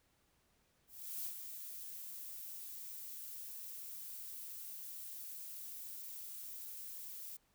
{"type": "noise with ADSR envelope", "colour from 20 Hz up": "violet", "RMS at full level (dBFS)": -41, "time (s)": [0.87, 7.37], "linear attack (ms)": 380, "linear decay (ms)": 84, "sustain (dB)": -7, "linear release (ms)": 8, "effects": ["pink hiss -75 dBFS RMS until 7.54 s"]}